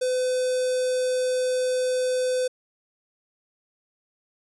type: tone with notch filter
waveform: square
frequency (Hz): 507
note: B4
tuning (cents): +45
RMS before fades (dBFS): -24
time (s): 0.01-2.48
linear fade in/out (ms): 10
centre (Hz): 2000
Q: 0.64
effects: resampled to 24000 Hz